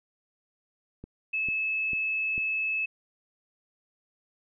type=click train; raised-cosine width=3 ms; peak=-28 dBFS; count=4; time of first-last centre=1.04-2.379 s; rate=2.24 Hz
type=tone; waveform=sine; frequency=2600 Hz; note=E7; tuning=24 cents flat; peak=-26 dBFS; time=1.33-2.86 s; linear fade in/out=10 ms
effects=none